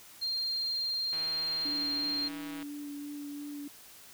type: tone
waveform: sine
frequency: 4193 Hz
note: C8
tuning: 3 cents sharp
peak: -30 dBFS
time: 0.21-2.29 s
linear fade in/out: 20 ms
type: click train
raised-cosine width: 0.3 ms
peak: -30 dBFS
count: 242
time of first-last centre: 1.13-2.627 s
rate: 161 Hz
type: tone with vibrato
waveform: sine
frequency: 289.6 Hz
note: D4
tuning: 24 cents flat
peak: -38 dBFS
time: 1.65-3.68 s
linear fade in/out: 5 ms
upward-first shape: sine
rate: 2.9 Hz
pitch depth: 12 cents each way
effects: white hiss -53 dBFS RMS until 4.13 s